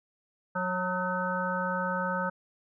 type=harmonic tone with a mistuned harmonic; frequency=182.3 Hz; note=F#3; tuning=25 cents flat; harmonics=1 / 3 / 5 / 7 / 8; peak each=-34 / -34 / -34 / -34 / -34 dBFS; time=0.55-2.3 s; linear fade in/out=10 ms; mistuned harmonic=8; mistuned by=+67 cents; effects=none